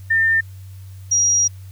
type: tone pair in turn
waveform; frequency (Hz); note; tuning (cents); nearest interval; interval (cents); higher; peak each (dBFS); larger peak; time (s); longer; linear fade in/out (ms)
sine; 1803 / 5724; A6 / F8; +42 / +42; octave + minor sixth; 2000; second; -13; neither; 0.1-0.41 / 1.11-1.48; second; 10
effects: added 95 Hz sine -34 dBFS peak until 1.71 s + white hiss -53 dBFS RMS until 1.71 s